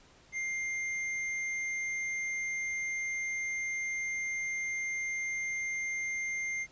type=tone with tanh clipping; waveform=triangle; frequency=2100 Hz; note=C7; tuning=6 cents sharp; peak=-34 dBFS; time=0.32-6.67 s; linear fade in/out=50 ms; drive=16 dB; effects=pink hiss -60 dBFS RMS until 6.71 s + resampled to 16000 Hz